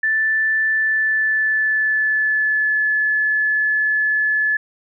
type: tone with pitch glide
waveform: sine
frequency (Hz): 1760 to 1721.8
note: A6 to A6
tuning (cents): 0 to -38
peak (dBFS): -15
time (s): 0.03-4.57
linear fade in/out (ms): 5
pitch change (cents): -38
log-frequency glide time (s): 0.69-2.78
effects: none